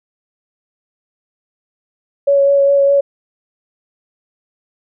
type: tone with vibrato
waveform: sine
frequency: 559 Hz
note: C#5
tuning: 14 cents sharp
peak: -8 dBFS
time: 2.27-3.01 s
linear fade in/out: 10 ms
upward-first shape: sine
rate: 4.9 Hz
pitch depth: 12 cents each way
effects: none